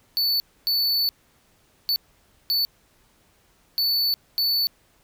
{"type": "tone bursts at uneven times", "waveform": "square", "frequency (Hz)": 4479, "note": "C#8", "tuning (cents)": 17, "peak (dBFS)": -20, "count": 6, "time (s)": [[0.17, 0.4], [0.67, 1.09], [1.89, 1.96], [2.5, 2.65], [3.78, 4.14], [4.38, 4.67]], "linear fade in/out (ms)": 0, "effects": ["pink hiss -61 dBFS RMS until 5.03 s"]}